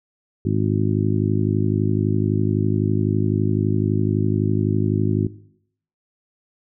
harmonic tone, 51.9 Hz, G#1, in tune, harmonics 2 / 3 / 4 / 5 / 6 / 7, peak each -22 / -24 / -25 / -26 / -27 / -27 dBFS, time 0.45-5.27 s, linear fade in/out 5 ms, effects noise-tail reverb RT60 0.7 s tail -18 dB re dry

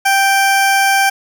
20% pulse tone, 784 Hz, G5, in tune, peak -5 dBFS, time 0.05-1.1 s, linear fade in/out 10 ms, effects 7-bit

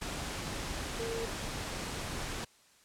sine tone in noise, 457.8 Hz, A#4, 31 cents flat, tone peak -35 dBFS, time 0.99-1.26 s, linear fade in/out 10 ms, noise pink, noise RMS -38 dBFS, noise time 0.01-2.45 s, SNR 0 dB, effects white hiss -63 dBFS RMS until 2.84 s + low-pass 9000 Hz 12 dB/octave

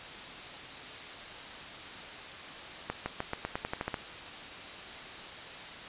accelerating click train, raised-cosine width 0.5 ms, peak -17 dBFS, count 11, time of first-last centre 2.9-3.942 s, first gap 160 ms, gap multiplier 0.9, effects white hiss -43 dBFS RMS until 5.88 s + resampled to 8000 Hz

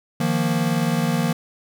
square chord, Eb suspended second, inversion none, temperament equal, 155.56 / 174.61 / 233.1 Hz, Eb3 / F3 / Bb3, 0 / 0 / 0 cents, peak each -24 dBFS, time 0.2-1.33 s, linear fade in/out 5 ms, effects none

